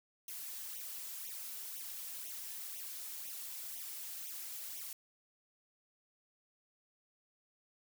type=noise with flanger; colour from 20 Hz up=blue; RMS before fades=-45 dBFS; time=0.28-4.93 s; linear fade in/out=2 ms; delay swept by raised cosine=0.32 to 4.02 ms; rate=2 Hz; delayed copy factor=+0.9; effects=none